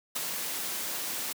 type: noise with ADSR envelope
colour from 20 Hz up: white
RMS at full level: -30 dBFS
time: 0.15-1.33 s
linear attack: 14 ms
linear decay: 20 ms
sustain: -4 dB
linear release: 9 ms
effects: high-pass 150 Hz 12 dB/octave